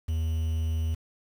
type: tone with quantisation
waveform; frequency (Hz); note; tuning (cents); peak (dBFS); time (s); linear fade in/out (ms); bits
triangle; 80.5; E2; -41; -23; 0.08-0.95; 10; 8
effects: none